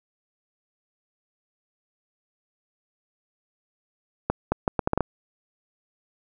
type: accelerating click train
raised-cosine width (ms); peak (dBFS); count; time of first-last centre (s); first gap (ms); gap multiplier
1; -7; 8; 4.3-5.007; 220; 0.72
effects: none